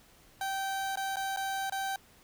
30% pulse tone with dropouts, 777 Hz, G5, 16 cents flat, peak -29 dBFS, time 0.41-1.96 s, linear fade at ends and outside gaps 2 ms, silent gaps 0.957-0.972 / 1.159-1.168 / 1.363-1.371 / 1.698-1.722 s, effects pink hiss -60 dBFS RMS until 2.23 s

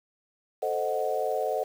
sine chord, A diminished seventh, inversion none, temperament equal, 440 / 523.3 / 622.3 / 740 Hz, A4 / C5 / Eb5 / Gb5, 0 / 0 / 0 / 0 cents, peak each -31 dBFS, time 0.62-1.64 s, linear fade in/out 10 ms, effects 8-bit

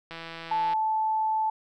click train, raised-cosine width 0.3 ms, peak -23 dBFS, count 104, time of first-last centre 0.11-0.734 s, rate 165 Hz
sine tone, 874 Hz, A5, 12 cents flat, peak -23 dBFS, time 0.51-1.5 s, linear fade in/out 5 ms
effects none

